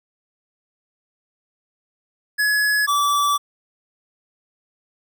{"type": "tone pair in turn", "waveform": "square", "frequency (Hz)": [1692, 1156.1], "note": ["G#6", "D6"], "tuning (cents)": [32, -28], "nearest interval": "perfect fifth", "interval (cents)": 660, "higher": "first", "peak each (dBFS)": -17, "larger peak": "neither", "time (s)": [[2.38, 2.87], [2.87, 3.38]], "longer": "second", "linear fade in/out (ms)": 20, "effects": []}